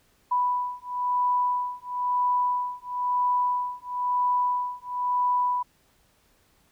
sine beating tone pair, 988 / 989 Hz, B5 / B5, 0 / +2 cents, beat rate 1 Hz, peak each -26 dBFS, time 0.31-5.63 s, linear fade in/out 10 ms, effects pink hiss -64 dBFS RMS until 6.71 s

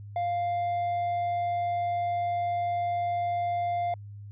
triangle tone, 698.5 Hz, F5, in tune, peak -24 dBFS, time 0.16-3.94 s, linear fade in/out 2 ms, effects added 102 Hz sine -40 dBFS peak until 4.31 s + resampled to 8000 Hz

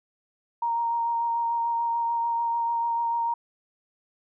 sine tone with vibrato, 932.3 Hz, A#5, in tune, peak -23 dBFS, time 0.62-3.34 s, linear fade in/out 5 ms, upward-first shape sine, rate 6.8 Hz, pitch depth 13 cents each way, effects none

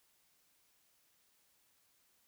silence, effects white hiss -73 dBFS RMS until 2.27 s

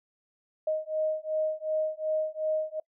sine beating tone pair, 622.3 / 625 Hz, D#5 / D#5, 0 / +8 cents, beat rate 2.7 Hz, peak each -30 dBFS, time 0.67-2.8 s, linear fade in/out 5 ms, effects noise-tail reverb RT60 0.1 s tail -24 dB re dry

